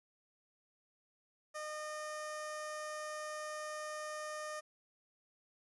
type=tone with notch filter; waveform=15% pulse; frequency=610 Hz; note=D#5; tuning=34 cents flat; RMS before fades=-43 dBFS; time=1.54-4.61 s; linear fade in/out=20 ms; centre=2700 Hz; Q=1.7; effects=resampled to 24000 Hz + 12-bit